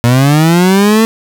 30% pulse linear sweep, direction up, 116.54 to 226.9 Hz, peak -3 dBFS, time 0.04-1.05 s, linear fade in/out 0 ms, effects none

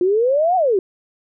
sine exponential two-way sweep, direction up then down, 348.5 to 762 to 359.2 Hz, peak -13 dBFS, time 0.01-0.79 s, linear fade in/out 2 ms, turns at 0.56 s, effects none

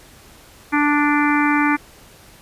harmonic tone, 293.7 Hz, D4, in tune, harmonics 1 / 3 / 4 / 5 / 6 / 7 / 8, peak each -17 / -22 / -23 / -24 / -25 / -25 / -26 dBFS, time 0.72-1.77 s, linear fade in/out 20 ms, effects pink hiss -46 dBFS RMS until 2.41 s + resampled to 32000 Hz

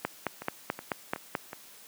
two click trains, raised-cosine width 0.5 ms, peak -23 / -13 dBFS, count 4 / 7, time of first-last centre 0.42-1.531 / 0.05-1.352 s, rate 2.7 / 4.61 Hz, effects white hiss -52 dBFS RMS until 1.87 s + high-pass 150 Hz 12 dB/octave

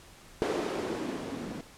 violet noise with low-pass filter sweep, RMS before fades -34 dBFS, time 0.42-1.61 s, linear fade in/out 0 ms, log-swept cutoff 420 to 220 Hz, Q 2.2, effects pink hiss -53 dBFS RMS until 1.77 s + low-pass 11000 Hz 12 dB/octave

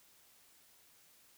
silence, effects white hiss -65 dBFS RMS until 1.37 s

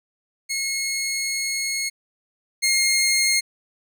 15% pulse tone pair in turn, 2170 / 2139 Hz, C#7 / C7, -37 / +38 cents, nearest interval unison, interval 25 cents, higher first, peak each -17 / -11 dBFS, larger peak second, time 0.49-1.9 / 2.62-3.41 s, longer first, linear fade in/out 20 ms, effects none

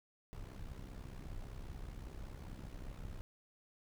brown noise with amplitude modulation, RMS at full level -44 dBFS, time 0.33-3.21 s, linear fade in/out 0 ms, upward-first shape sine, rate 65.1 Hz, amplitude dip 70%, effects none

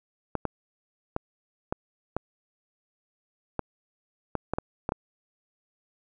clicks, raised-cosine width 1 ms, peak -13 dBFS, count 11, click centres 0.353 / 0.453 / 1.164 / 1.725 / 2.166 / 3.593 / 4.353 / 4.536 / 4.585 / 4.891 / 4.921 s, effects none

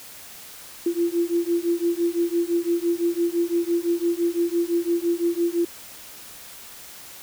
sine beating tone pair, 339.3 / 345.2 Hz, F4 / F4, -50 / -20 cents, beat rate 5.9 Hz, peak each -23 dBFS, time 0.86-5.65 s, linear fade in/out 5 ms, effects white hiss -42 dBFS RMS until 7.22 s

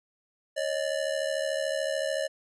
square ring-modulated tone, 587.3 Hz, D5, in tune, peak -25 dBFS, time 0.56-2.28 s, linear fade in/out 20 ms, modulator 36.8 Hz, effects resampled to 24000 Hz

